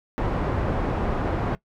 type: low-pass noise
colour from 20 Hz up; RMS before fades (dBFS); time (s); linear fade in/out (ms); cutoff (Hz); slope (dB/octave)
pink; -25; 0.18-1.55; 0; 1100; 12
effects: noise-tail reverb RT60 0.1 s tail -19 dB re dry